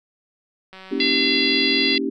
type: click train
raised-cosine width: 0.3 ms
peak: -25 dBFS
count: 233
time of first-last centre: 0.73-1.958 s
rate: 189 Hz
type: chord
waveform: sine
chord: A# diminished seventh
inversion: none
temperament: equal with one note detuned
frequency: 233.1 / 277.2 / 321.5 / 392 Hz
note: A#3 / C#4 / E4 / G4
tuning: 0 / 0 / -43 / 0 cents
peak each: -29 / -24 / -29 / -26 dBFS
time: 0.91-2.1 s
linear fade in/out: 10 ms
type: harmonic tone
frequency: 681 Hz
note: F5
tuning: 44 cents flat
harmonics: 3 / 4 / 5 / 6 / 7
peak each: -24 / -24 / -24 / -24 / -24 dBFS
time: 1-1.98 s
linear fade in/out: 2 ms
effects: none